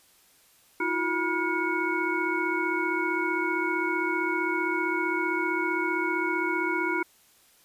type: tone cluster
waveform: sine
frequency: 325.3 / 360.7 / 970 / 1428 / 2216 Hz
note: E4 / F#4 / B5 / F6 / C#7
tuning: -23 / -44 / -31 / +38 / -1 cents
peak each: -31 dBFS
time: 0.8-7.03 s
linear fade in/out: 5 ms
effects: white hiss -60 dBFS RMS until 7.64 s + resampled to 32000 Hz